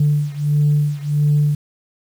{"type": "beating tone pair", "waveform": "sine", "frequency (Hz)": [146.83, 148.33], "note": ["D3", "D3"], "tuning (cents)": [0, 18], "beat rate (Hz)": 1.5, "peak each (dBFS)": [-15, -17], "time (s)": [0, 1.55], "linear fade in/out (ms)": 5, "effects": ["tanh soft clip ceiling -8 dBFS", "7-bit"]}